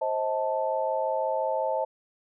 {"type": "chord", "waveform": "sine", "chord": "A diminished", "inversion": "first", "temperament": "just", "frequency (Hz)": [528, 633.6, 880], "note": ["C5", "Eb5", "A5"], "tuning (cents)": [16, 31, 0], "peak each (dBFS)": -29, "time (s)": [0.01, 1.85], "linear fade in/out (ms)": 10, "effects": []}